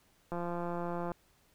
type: click train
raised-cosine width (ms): 1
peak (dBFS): -24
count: 139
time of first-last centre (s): 0.32-1.118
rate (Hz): 173
effects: pink hiss -68 dBFS RMS until 1.54 s